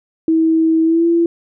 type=tone with pitch glide; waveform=sine; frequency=323 to 337.5 Hz; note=E4 to E4; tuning=-35 to +41 cents; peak=-10 dBFS; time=0.28-1.26 s; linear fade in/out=2 ms; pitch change=+76 cents; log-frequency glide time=0.84-1.06 s; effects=none